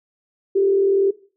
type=tone with frequency modulation; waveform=sine; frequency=392 Hz; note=G4; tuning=in tune; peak=-14 dBFS; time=0.55-1.11 s; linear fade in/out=10 ms; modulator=40.3 Hz; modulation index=0.51; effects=noise-tail reverb RT60 0.4 s tail -18 dB re dry